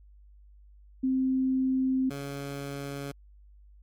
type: tone pair in turn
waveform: sine / 15% pulse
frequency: 261.6 / 140.35 Hz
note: C4 / C#3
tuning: 0 / +22 cents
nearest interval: major seventh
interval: 1078 cents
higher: first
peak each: -23 / -28 dBFS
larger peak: first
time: 1.03-2.1 / 2.1-3.12 s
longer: first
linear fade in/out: 10 ms
effects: added 50 Hz sine -51 dBFS peak until 3.82 s + MP3 96 kbps